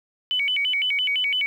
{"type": "tone with vibrato", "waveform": "sine", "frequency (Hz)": 2600, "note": "E7", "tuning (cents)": -24, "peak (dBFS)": -20, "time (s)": [0.31, 1.46], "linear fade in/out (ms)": 0, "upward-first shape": "square", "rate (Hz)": 5.9, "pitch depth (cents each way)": 250, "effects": ["9-bit"]}